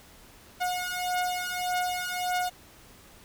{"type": "beating tone pair", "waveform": "sawtooth", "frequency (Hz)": [722, 723.7], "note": ["F#5", "F#5"], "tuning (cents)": [-43, -39], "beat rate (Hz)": 1.7, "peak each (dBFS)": -27, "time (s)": [0.6, 2.5], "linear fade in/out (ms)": 20, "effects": ["pink hiss -53 dBFS RMS until 3.24 s"]}